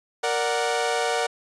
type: chord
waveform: sawtooth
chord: Bb augmented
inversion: none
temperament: equal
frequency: 466.2 / 587.3 / 740 Hz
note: Bb4 / D5 / F#5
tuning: 0 / 0 / 0 cents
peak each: -22 / -25 / -22 dBFS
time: 0.23-1.27 s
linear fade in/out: 10 ms
effects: resampled to 22050 Hz